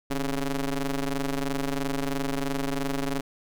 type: ring-modulated tone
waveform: sawtooth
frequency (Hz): 140.5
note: C#3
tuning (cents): +24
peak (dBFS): -19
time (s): 0.1-3.21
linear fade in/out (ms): 10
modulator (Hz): 129
effects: none